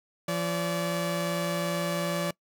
sawtooth tone pair together, 171.1 / 575.9 Hz, F3 / D5, -35 / -34 cents, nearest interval octave + major sixth, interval 2101 cents, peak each -26 dBFS, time 0.28-2.31 s, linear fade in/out 5 ms, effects noise-tail reverb RT60 0.1 s tail -23 dB re dry

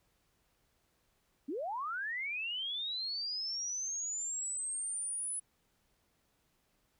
sine linear sweep, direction up, 246.9 to 10180 Hz, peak -35 dBFS, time 1.48-5.4 s, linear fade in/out 10 ms, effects pink hiss -75 dBFS RMS until 6.99 s

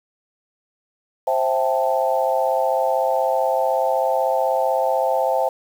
sine chord, A minor seventh, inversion first, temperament equal with one note detuned, 526.3 / 659.3 / 784 / 880 Hz, C5 / E5 / G5 / A5, +10 / 0 / 0 / 0 cents, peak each -21 / -22 / -23 / -24 dBFS, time 1.27-5.49 s, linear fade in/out 5 ms, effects 7-bit

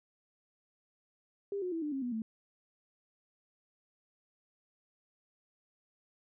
sine tone with pitch steps, 400 / 362.6 / 328.7 / 297.9 / 270.1 / 244.8 / 221.9 Hz, G4 / F#4 / E4 / D4 / C#4 / B3 / A3, +35 / -35 / -5 / +25 / -45 / -15 / +15 cents, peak -33 dBFS, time 1.52-2.22 s, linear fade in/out 2 ms, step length 100 ms, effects none

